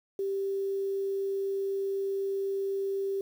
sine tone with quantisation, 392 Hz, G4, in tune, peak -28 dBFS, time 0.19-3.21 s, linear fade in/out 2 ms, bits 9, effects none

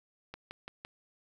click train, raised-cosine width 0.3 ms, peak -26 dBFS, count 4, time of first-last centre 0.34-0.849 s, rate 5.89 Hz, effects 9-bit

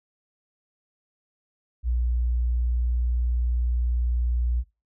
sine tone, 60.1 Hz, B1, 46 cents flat, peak -21 dBFS, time 1.83-4.64 s, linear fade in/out 50 ms, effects noise-tail reverb RT60 0.3 s tail -22 dB re dry

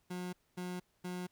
30% pulse tone bursts, 180 Hz, F#3, 47 cents flat, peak -36 dBFS, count 3, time 0.1-1.27 s, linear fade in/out 10 ms, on 230 ms, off 240 ms, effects pink hiss -75 dBFS RMS until 1.31 s

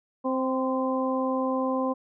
harmonic tone with a mistuned harmonic, 261.6 Hz, C4, in tune, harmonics 1 / 2 / 3 / 4, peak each -27 / -28 / -35 / -31 dBFS, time 0.24-1.94 s, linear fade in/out 20 ms, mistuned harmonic 4, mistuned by -22 cents, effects none

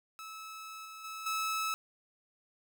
sawtooth tone with level steps, 1301 Hz, E6, 23 cents flat, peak -40 / -42 / -37 / -28 dBFS, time 0.19-1.74 s, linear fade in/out 0 ms, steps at 0.85 / 1.04 / 1.26 s, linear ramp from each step 5 ms, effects none

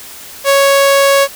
sawtooth tone, 554.4 Hz, C#5, in tune, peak -3 dBFS, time 0.44-1.28 s, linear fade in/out 50 ms, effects white hiss -32 dBFS RMS until 1.35 s

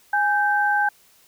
sine tone pair together, 825.9 / 1559 Hz, G#5 / G6, -10 / -10 cents, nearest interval major seventh, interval 1100 cents, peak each -20 dBFS, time 0.13-0.89 s, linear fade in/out 5 ms, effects white hiss -56 dBFS RMS until 1.27 s

